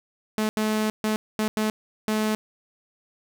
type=tone bursts at uneven times; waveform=sawtooth; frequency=215.6 Hz; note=A3; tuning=35 cents flat; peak=-18 dBFS; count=6; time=0.38-0.49 / 0.57-0.9 / 1.04-1.16 / 1.39-1.48 / 1.57-1.7 / 2.08-2.35 s; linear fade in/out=0 ms; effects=none